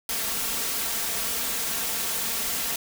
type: noise with comb filter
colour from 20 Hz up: white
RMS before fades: -28 dBFS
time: 0.09-2.76 s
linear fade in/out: 2 ms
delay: 4.4 ms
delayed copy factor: +0.5
effects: none